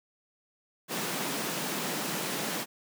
pink high-pass noise, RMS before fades -33 dBFS, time 0.88-2.66 s, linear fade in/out 50 ms, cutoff 150 Hz, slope 48 dB/octave, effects none

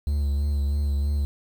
triangle tone with vibrato, 71.6 Hz, D2, 43 cents flat, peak -19 dBFS, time 0.07-1.25 s, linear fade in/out 0 ms, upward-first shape sine, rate 3.1 Hz, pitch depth 34 cents each way, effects 8-bit

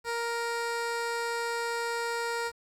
15% pulse tone with low-pass filter, 467.6 Hz, A#4, 5 cents sharp, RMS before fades -32 dBFS, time 0.04-2.52 s, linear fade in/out 50 ms, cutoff 11000 Hz, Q 0.69, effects 9-bit

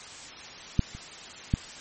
clicks, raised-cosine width 5 ms, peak -8 / -28 / -10 dBFS, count 3, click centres 0.793 / 0.95 / 1.539 s, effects white hiss -43 dBFS RMS until 1.8 s + MP3 32 kbps

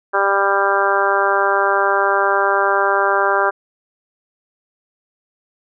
harmonic tone, 197.8 Hz, G3, 16 cents sharp, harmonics 2 / 3 / 4 / 5 / 6 / 7 / 8, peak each -21 / -21 / -21 / -21 / -21 / -21 / -21 dBFS, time 0.13-3.51 s, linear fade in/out 20 ms, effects none

